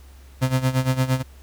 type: tone with tremolo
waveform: 35% pulse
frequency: 129.9 Hz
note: C3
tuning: 12 cents flat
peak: -14 dBFS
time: 0.41-1.23 s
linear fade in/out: 20 ms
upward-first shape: sine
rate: 8.7 Hz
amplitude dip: 80%
effects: added 67 Hz sine -43 dBFS peak until 1.42 s + pink hiss -54 dBFS RMS until 1.42 s

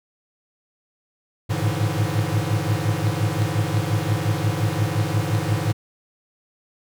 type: tone cluster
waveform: square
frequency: 101.3 / 107 / 112.7 / 144.2 / 165.5 Hz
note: G#2 / A2 / A2 / D3 / E3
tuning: -43 / -48 / +42 / -31 / +7 cents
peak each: -26 / -26 / -27 / -29 / -30 dBFS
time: 1.49-5.73 s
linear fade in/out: 20 ms
effects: none

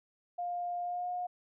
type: tone with pitch glide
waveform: sine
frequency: 705 to 717.3 Hz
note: F5 to F5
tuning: +16 to +46 cents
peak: -33 dBFS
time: 0.38-1.27 s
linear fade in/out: 10 ms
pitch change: +30 cents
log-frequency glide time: 0.82-1.09 s
effects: none

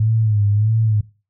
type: tone with vibrato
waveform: sine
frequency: 107 Hz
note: A2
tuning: 48 cents flat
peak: -13 dBFS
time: 0-1.01 s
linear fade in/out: 5 ms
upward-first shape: sine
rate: 1.6 Hz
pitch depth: 83 cents each way
effects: noise-tail reverb RT60 0.3 s tail -19 dB re dry

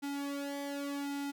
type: tone with flanger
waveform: sawtooth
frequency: 282.5 Hz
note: C#4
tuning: 33 cents sharp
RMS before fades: -38 dBFS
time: 0.02-1.32 s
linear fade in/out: 20 ms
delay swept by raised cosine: 1.7 to 2.8 ms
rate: 0.86 Hz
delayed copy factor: -0.85
effects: none

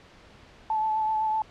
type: tone with vibrato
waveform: sine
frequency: 870 Hz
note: A5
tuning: 20 cents flat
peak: -23 dBFS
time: 0.7-1.42 s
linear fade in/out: 2 ms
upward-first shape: sine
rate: 7.9 Hz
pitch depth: 20 cents each way
effects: pink hiss -52 dBFS RMS until 1.5 s + low-pass 4000 Hz 12 dB/octave

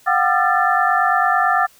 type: tone cluster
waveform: sine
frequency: 719 / 768 / 1205 / 1353 / 1758 Hz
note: F#5 / G5 / D6 / E6 / A6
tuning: -50 / -36 / +44 / +45 / -2 cents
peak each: -20 dBFS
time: 0.06-1.67 s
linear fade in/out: 20 ms
effects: white hiss -51 dBFS RMS until 1.79 s

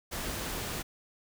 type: noise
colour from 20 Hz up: pink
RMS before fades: -36 dBFS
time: 0.11-0.83 s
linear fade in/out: 20 ms
effects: none

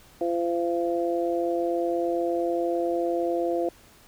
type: harmonic tone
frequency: 171.2 Hz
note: F3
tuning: 34 cents flat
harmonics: 2 / 3 / 4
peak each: -26 / -28 / -29 dBFS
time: 0.21-3.69 s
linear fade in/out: 2 ms
effects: pink hiss -54 dBFS RMS until 4.07 s

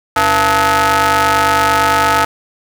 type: ring-modulated tone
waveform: sawtooth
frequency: 200.8 Hz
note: G3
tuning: 42 cents sharp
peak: -3 dBFS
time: 0.16-2.25 s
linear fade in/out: 5 ms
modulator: 1080 Hz
effects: 7-bit

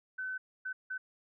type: tone bursts at uneven times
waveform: sine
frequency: 1518 Hz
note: F#6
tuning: 44 cents sharp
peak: -35 dBFS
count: 3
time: 0.18-0.38 / 0.65-0.73 / 0.9-0.98 s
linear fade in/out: 10 ms
effects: none

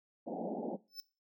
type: band-pass noise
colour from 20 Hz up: pink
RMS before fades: -39 dBFS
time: 0.26-0.77 s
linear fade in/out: 20 ms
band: 180 to 830 Hz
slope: 96 dB/octave
type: tone with exponential growth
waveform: square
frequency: 5274 Hz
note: E8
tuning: in tune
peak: -38 dBFS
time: 0.88-1 s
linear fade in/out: 0 ms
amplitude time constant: 24 ms
effects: noise-tail reverb RT60 0.3 s tail -19 dB re dry

